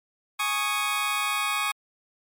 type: chord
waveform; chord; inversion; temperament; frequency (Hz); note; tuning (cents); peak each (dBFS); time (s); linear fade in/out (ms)
20% pulse; Ab suspended fourth; none; just; 830.6 / 1107.5 / 1245.9; Ab5 / Db6 / Eb6; 0 / -2 / +2; -27 / -23 / -24; 0.39-1.72; 10
effects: MP3 96 kbps